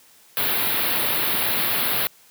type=band-stop noise; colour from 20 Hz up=white; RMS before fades=-22 dBFS; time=0.37-2.07 s; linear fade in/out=0 ms; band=4300 to 11000 Hz; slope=48 dB/octave; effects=white hiss -53 dBFS RMS until 2.3 s + high-pass 100 Hz 12 dB/octave